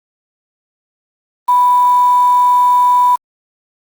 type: tone with quantisation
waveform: sine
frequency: 987 Hz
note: B5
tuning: 1 cent flat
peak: -7 dBFS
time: 1.48-3.16 s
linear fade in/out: 10 ms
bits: 5
effects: Opus 32 kbps